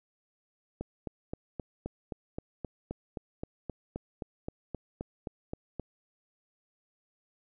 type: click train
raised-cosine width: 2 ms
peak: -22 dBFS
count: 20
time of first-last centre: 0.81-5.797 s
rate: 3.81 Hz
effects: none